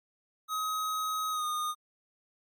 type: tone with pitch glide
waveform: square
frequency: 1266 to 1227.8 Hz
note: D#6 to D#6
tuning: +30 to -23 cents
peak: -31 dBFS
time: 0.48-1.75 s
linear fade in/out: 50 ms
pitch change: -53 cents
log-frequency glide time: 1.31-1.45 s
effects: Opus 48 kbps